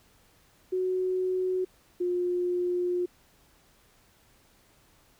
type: tone pair in turn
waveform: sine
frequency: 370 / 356.2 Hz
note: F#4 / F4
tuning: 0 / +34 cents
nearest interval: minor second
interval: 66 cents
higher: first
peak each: -25 dBFS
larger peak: neither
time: 0.72-1.65 / 2-3.06 s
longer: second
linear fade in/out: 10 ms
effects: pink hiss -62 dBFS RMS until 5.19 s